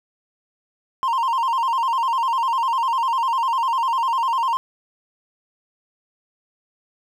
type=tone with vibrato; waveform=triangle; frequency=987.8 Hz; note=B5; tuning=in tune; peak=-16 dBFS; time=1.03-4.57 s; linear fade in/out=0 ms; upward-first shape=square; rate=10 Hz; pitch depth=110 cents each way; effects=none